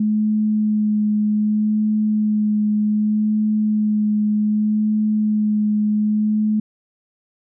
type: tone with vibrato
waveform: sine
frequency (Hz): 212.4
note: G#3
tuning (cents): +39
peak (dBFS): -15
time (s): 0-6.6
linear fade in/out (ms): 5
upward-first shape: sine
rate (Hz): 0.65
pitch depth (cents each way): 13
effects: none